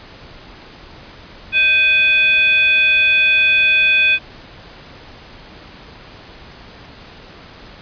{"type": "tone with frequency modulation", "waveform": "sine", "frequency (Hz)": 2500, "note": "D#7", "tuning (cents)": 8, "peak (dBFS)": -10, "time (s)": [1.52, 4.19], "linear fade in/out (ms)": 50, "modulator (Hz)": 938, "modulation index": 0.57, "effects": ["pink hiss -39 dBFS RMS until 7.81 s", "resampled to 11025 Hz"]}